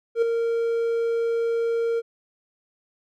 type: tone with ADSR envelope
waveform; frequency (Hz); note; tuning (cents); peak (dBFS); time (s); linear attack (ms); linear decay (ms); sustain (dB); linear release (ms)
triangle; 462.4; A#4; -14; -13; 0.15-2.02; 72; 5; -6; 37
effects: none